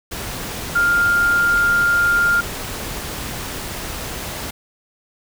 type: tone in noise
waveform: sine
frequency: 1403 Hz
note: F6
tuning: 8 cents sharp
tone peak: -13 dBFS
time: 0.75-2.41 s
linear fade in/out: 10 ms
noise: pink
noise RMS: -28 dBFS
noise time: 0.11-4.51 s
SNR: +12 dB
effects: none